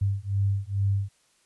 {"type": "beating tone pair", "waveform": "sine", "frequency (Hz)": [98, 100.3], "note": ["G2", "G2"], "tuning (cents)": [0, 40], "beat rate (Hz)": 2.3, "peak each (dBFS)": -26, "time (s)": [0.01, 1.09], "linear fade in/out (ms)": 10, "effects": ["white hiss -65 dBFS RMS until 1.45 s", "resampled to 24000 Hz"]}